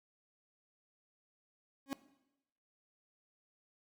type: tone with exponential growth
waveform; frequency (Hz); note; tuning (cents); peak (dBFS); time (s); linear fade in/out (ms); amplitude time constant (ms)
40% pulse; 273.7; C#4; -22; -31; 1.86-1.93; 0; 15
effects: noise-tail reverb RT60 0.9 s tail -17 dB re dry